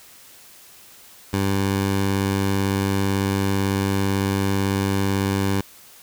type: tone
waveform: 15% pulse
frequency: 98 Hz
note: G2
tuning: in tune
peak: -13 dBFS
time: 1.33-5.61 s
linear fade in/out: 5 ms
effects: white hiss -47 dBFS RMS until 6.02 s